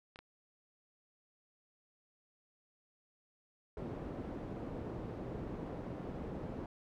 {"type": "clicks", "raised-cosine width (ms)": 0.3, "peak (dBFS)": -34, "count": 2, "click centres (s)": [0.159, 0.19]}
{"type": "low-pass noise", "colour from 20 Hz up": "white", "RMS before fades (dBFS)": -43, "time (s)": [3.77, 6.66], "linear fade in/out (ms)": 2, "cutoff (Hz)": 390, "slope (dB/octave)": 12}
{"effects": []}